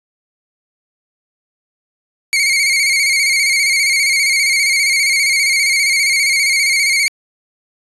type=tone with vibrato; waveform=sawtooth; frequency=2197 Hz; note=C#7; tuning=16 cents flat; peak=-8 dBFS; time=2.33-7.08 s; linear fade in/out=0 ms; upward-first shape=square; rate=15 Hz; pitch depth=51 cents each way; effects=resampled to 24000 Hz